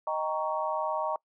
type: chord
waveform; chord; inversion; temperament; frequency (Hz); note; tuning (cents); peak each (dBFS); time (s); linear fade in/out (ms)
sine; Eb dominant seventh; none; equal with one note detuned; 622.3 / 784 / 932.3 / 1113.9; Eb5 / G5 / Bb5 / Db6; 0 / 0 / 0 / +8; -32 / -36 / -32 / -34; 0.07-1.16; 2
effects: noise-tail reverb RT60 0.1 s tail -24 dB re dry